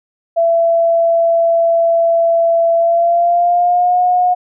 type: tone with pitch glide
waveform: sine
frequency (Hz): 670 to 722.2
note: E5 to F#5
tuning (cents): +28 to -42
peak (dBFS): -9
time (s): 0.36-4.35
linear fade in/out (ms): 20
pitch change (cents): +130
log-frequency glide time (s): 2.75-4.01
effects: none